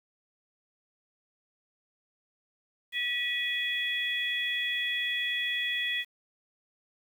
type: tone cluster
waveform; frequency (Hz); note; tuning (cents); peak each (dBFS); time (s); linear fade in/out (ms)
sine; 1941 / 2492 / 3356; B6 / D#7 / G#7; -31 / +2 / +17; -31 / -35 / -32; 2.92-6.05; 50
effects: 9-bit